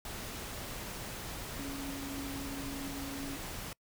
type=tone in noise; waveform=sine; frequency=276.3 Hz; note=C#4; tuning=6 cents flat; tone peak=-40 dBFS; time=1.59-3.37 s; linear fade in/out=2 ms; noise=pink; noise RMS=-42 dBFS; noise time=0.05-3.73 s; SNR=-1 dB; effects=noise-tail reverb RT60 0.1 s tail -26 dB re dry